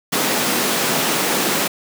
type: high-pass noise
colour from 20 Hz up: pink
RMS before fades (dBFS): -19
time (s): 0.12-1.68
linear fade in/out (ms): 10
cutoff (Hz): 180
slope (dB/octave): 24
effects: none